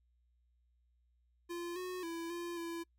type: tone with pitch steps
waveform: square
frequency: 345.4 / 365.5 / 333.6 / 345 / 336.5 Hz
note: F4 / F#4 / E4 / F4 / E4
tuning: -19 / -21 / +21 / -21 / +36 cents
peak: -40 dBFS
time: 1.49-2.84 s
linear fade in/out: 20 ms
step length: 270 ms
effects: noise-tail reverb RT60 0.1 s tail -26 dB re dry + added 60 Hz sine -70 dBFS peak until 2.98 s